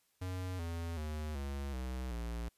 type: tone with pitch steps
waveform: square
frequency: 92 / 83.88 / 76.47 / 69.72 / 63.57 / 57.96 Hz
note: F#2 / E2 / D#2 / C#2 / C2 / A#1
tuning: -9 / +31 / -29 / +11 / -49 / -9 cents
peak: -38 dBFS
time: 0.21-2.49 s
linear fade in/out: 10 ms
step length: 380 ms
effects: white hiss -75 dBFS RMS until 2.57 s + resampled to 32000 Hz